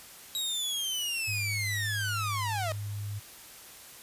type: linear sweep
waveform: sawtooth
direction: down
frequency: 3849 to 610 Hz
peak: -27 dBFS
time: 0.35-2.72 s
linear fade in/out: 0 ms
type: tone with pitch glide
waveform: sine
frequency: 103.83 to 102.76 Hz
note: G#2 to G#2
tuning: 0 to -18 cents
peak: -33 dBFS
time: 1.27-3.2 s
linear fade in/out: 20 ms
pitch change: -18 cents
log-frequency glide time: 2.17-2.71 s
effects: white hiss -49 dBFS RMS until 4.02 s + resampled to 32000 Hz